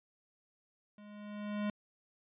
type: tone with level ramp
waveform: square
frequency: 207.7 Hz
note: G#3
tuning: in tune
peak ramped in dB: -53 to -32 dBFS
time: 0.98-1.7 s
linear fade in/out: 2 ms
effects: resampled to 8000 Hz